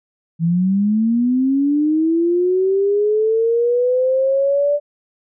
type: linear sweep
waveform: sine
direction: up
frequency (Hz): 161.3 to 587.3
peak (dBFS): -13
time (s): 0.39-4.8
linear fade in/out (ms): 50
effects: none